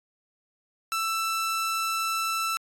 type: tone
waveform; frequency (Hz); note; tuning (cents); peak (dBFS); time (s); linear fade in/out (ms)
sawtooth; 1328; E6; +12; -22; 0.92-2.57; 0
effects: AAC 64 kbps